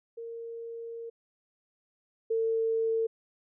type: tone pair in turn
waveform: sine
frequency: 461.7 / 450.6 Hz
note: A#4 / A4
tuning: -17 / +41 cents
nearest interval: unison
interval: 42 cents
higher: first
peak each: -37 / -25 dBFS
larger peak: second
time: 0.17-1.1 / 2.3-3.07 s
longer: first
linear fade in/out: 10 ms
effects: none